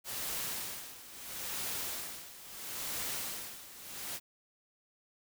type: noise with tremolo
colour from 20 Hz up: white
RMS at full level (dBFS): -37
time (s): 0.04-4.2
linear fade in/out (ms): 50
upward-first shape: sine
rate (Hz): 0.75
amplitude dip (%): 80
effects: none